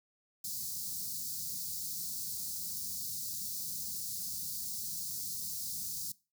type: band-stop noise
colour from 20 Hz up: white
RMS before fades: -39 dBFS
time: 0.44-6.12 s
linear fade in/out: 5 ms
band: 220 to 4300 Hz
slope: 48 dB/octave
effects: noise-tail reverb RT60 0.3 s tail -21 dB re dry + high-pass 80 Hz 12 dB/octave